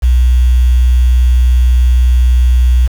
sine tone with quantisation, 61.74 Hz, B1, in tune, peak -5 dBFS, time 0.02-2.88 s, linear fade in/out 20 ms, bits 5, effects none

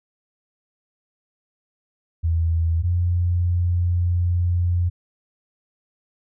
sine tone pair in turn, 82.6 / 87.89 Hz, E2 / F2, +4 / +12 cents, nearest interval minor second, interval 108 cents, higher second, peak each -17 dBFS, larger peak neither, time 2.23-2.83 / 2.83-4.9 s, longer second, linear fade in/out 20 ms, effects none

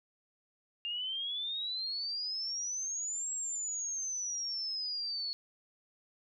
sine exponential two-way sweep, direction up then down, 2795 to 7650 to 4355 Hz, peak -34 dBFS, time 0.85-5.33 s, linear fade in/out 0 ms, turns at 3.32 s, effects none

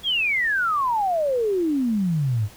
sine exponential sweep, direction down, 3400 to 98 Hz, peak -19 dBFS, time 0.03-2.49 s, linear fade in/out 50 ms, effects pink hiss -47 dBFS RMS until 2.56 s

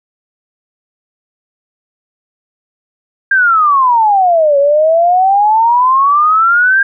sine exponential two-way sweep, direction down then up, 1614 to 554 to 1614 Hz, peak -6 dBFS, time 3.31-6.83 s, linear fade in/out 5 ms, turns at 4.58 s, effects none

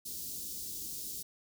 white band-stop noise, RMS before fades -41 dBFS, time 0.05-1.23 s, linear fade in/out 10 ms, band 380 to 4300 Hz, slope 24 dB/octave, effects none

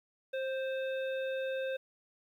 harmonic tone with a mistuned harmonic, 523.3 Hz, C5, in tune, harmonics 1 / 3 / 5 / 7, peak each -33 / -43 / -47 / -50 dBFS, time 0.33-1.77 s, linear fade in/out 10 ms, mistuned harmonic 1, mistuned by +18 cents, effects 11-bit

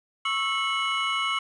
triangle tone cluster, 1104 / 1316 / 2183 / 2951 Hz, C#6 / E6 / C#7 / F#7, -7 / -3 / -27 / -5 cents, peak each -28 dBFS, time 0.25-1.39 s, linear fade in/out 5 ms, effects resampled to 22050 Hz + 9-bit

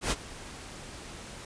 pink noise with ADSR envelope, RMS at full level -26 dBFS, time 0.01-1.45 s, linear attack 100 ms, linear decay 40 ms, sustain -18 dB, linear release 3 ms, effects resampled to 22050 Hz

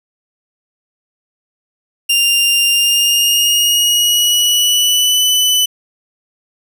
sawtooth tone with pitch glide, 2794 to 2995 Hz, F7 to F#7, 0 to +20 cents, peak -7 dBFS, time 2.09-5.66 s, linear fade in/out 10 ms, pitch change +120 cents, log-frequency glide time 2.71-5.23 s, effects none

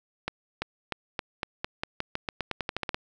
accelerating click train, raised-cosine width 0.3 ms, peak -13 dBFS, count 18, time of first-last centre 0.28-2.945 s, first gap 340 ms, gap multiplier 0.89, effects none

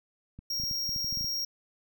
clicks, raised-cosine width 5 ms, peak -31 dBFS, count 11, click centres 0.39 / 0.599 / 0.637 / 0.712 / 0.892 / 0.962 / 1.045 / 1.126 / 1.173 / 1.21 / 1.245 s
square tone, 5588 Hz, F8, in tune, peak -30 dBFS, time 0.5-1.45 s, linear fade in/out 5 ms
effects none

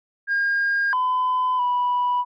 sine tone with pitch steps, 1617 / 1011 / 983 Hz, G#6 / B5 / B5, -47 / +40 / -8 cents, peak -17 dBFS, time 0.27-2.25 s, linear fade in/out 50 ms, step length 660 ms, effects tanh soft clip ceiling -16 dBFS

